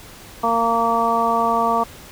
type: harmonic tone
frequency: 230.5 Hz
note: A#3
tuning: 19 cents flat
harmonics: 1 / 2 / 3 / 4 / 5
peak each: -26 / -25 / -21 / -21 / -20 dBFS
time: 0.43-1.84 s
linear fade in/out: 10 ms
effects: pink hiss -41 dBFS RMS until 2.11 s